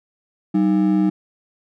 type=ring-modulated tone; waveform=triangle; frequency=250.8 Hz; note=B3; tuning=27 cents sharp; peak=-9 dBFS; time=0.54-1.1 s; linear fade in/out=10 ms; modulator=59.5 Hz; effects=none